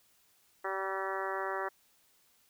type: harmonic tone with a mistuned harmonic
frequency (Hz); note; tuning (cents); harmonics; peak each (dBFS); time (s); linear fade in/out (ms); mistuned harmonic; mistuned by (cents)
192.6; G3; -30; 2 / 3 / 4 / 5 / 6 / 7 / 8 / 9 / 10; -39 / -41 / -41 / -41 / -41 / -42 / -45 / -43 / -45; 0.64-1.69; 10; 8; -18
effects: white hiss -68 dBFS RMS until 2.49 s